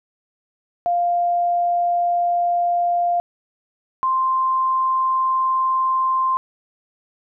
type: tone pair in turn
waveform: sine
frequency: 698.5 / 1046.6 Hz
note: F5 / C6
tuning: 0 / 0 cents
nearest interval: perfect fifth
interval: 700 cents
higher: second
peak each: -16 dBFS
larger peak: neither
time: 0.86-3.2 / 4.03-6.37 s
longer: neither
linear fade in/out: 0 ms
effects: none